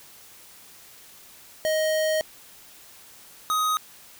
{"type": "tone pair in turn", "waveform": "square", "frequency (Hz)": [626, 1254.7], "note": ["D#5", "D#6"], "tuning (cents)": [10, 14], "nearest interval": "octave", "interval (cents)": 1204, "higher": "second", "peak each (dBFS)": -22, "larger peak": "neither", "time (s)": [[1.65, 2.21], [3.5, 3.77]], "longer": "first", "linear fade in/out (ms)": 0, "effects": ["white hiss -49 dBFS RMS until 4.19 s"]}